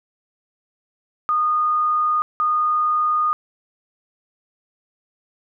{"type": "tone pair in turn", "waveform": "sine", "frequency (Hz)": [1228, 1228], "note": ["D#6", "D#6"], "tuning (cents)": [-23, -23], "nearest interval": "unison", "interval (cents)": 0, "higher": "neither", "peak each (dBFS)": -16, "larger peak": "neither", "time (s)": [[1.29, 2.22], [2.4, 3.33]], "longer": "neither", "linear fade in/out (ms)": 0, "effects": []}